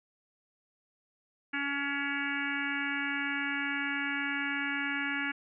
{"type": "harmonic tone with a mistuned harmonic", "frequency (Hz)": 281.8, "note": "C#4", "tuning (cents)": 29, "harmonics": [1, 3, 4, 5, 6, 7, 8, 9, 10], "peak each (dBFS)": [-37, -44, -47, -38, -35, -41, -37, -47, -43], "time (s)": [1.53, 5.32], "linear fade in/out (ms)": 10, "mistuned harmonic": 9, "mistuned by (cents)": 53, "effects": []}